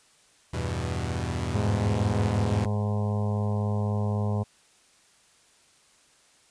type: chord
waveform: sawtooth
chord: E minor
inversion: none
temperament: equal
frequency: 82.41 / 98 / 123.47 Hz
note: E2 / G2 / B2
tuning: 0 / 0 / 0 cents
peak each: -27 / -29 / -28 dBFS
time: 0.53-2.66 s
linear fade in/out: 10 ms
type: harmonic tone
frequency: 103.83 Hz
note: G#2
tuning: in tune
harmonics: 1 / 2 / 4 / 5 / 6 / 7 / 8 / 9 / 10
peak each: -25 / -31 / -37 / -39 / -41 / -42 / -43 / -44 / -45 dBFS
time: 1.54-4.44 s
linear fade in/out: 20 ms
effects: white hiss -60 dBFS RMS until 6.5 s + resampled to 22050 Hz